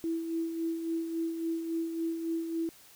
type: tone with tremolo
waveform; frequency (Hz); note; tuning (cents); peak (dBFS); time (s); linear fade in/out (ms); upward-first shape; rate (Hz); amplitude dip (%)
sine; 329.6; E4; 0; -28; 0.04-2.69; 0; sine; 3.6; 50
effects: white hiss -56 dBFS RMS until 2.95 s